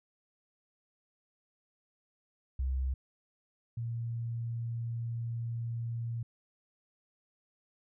sine tone pair in turn, 65.41 / 116.55 Hz, C2 / A#2, 0 / 0 cents, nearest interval minor seventh, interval 1000 cents, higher second, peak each -29 / -33 dBFS, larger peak first, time 2.59-2.94 / 3.77-6.23 s, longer second, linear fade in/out 5 ms, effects none

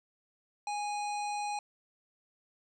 harmonic tone, 827 Hz, G#5, 8 cents flat, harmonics 1 / 3 / 5 / 7 / 9 / 10, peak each -33 / -43 / -47 / -50 / -52 / -53 dBFS, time 0.67-1.59 s, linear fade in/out 2 ms, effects 12-bit

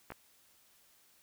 clicks, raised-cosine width 0.5 ms, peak -28 dBFS, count 2, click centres 0.104 / 0.12 s, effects white hiss -66 dBFS RMS until 1.22 s

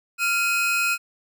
45% pulse tone pair together, 1390 / 2520 Hz, F6 / D#7, -9 / +21 cents, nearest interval minor seventh, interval 1030 cents, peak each -24 / -22 dBFS, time 0.18-0.98 s, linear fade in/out 50 ms, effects none

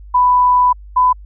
sine tone pair in turn, 993 / 1002.2 Hz, B5 / B5, +9 / +25 cents, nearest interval unison, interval 16 cents, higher second, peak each -8 dBFS, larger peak neither, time 0.14-0.73 / 0.96-1.13 s, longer first, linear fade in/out 10 ms, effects added 50 Hz sine -33 dBFS peak until 1.25 s

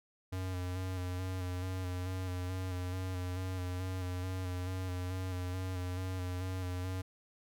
square tone with vibrato, 91.7 Hz, F#2, 15 cents flat, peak -36 dBFS, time 0.32-7.02 s, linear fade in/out 10 ms, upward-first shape square, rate 2.3 Hz, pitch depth 25 cents each way, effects none

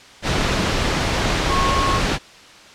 sine tone in noise, 1091 Hz, C#6, 28 cents flat, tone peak -19 dBFS, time 1.48-2.01 s, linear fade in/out 50 ms, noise pink, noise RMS -19 dBFS, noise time 0.22-2.19 s, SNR -3 dB, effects white hiss -43 dBFS RMS until 2.74 s + low-pass 5000 Hz 12 dB/octave

